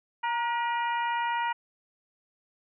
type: harmonic tone with a mistuned harmonic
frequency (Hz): 479.6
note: A#4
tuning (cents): +49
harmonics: 2 / 3 / 4 / 5 / 6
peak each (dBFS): -27 / -36 / -36 / -40 / -42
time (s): 0.23-1.53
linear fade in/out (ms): 10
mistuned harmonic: 2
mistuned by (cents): -39
effects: none